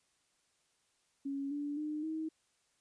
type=tone with pitch steps; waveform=sine; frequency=277.2 / 289.8 / 303 / 316.8 Hz; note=C#4 / D4 / D#4 / D#4; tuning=0 / -23 / -46 / +31 cents; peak=-35 dBFS; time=1.25-2.29 s; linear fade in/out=10 ms; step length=260 ms; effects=white hiss -75 dBFS RMS until 2.8 s + resampled to 22050 Hz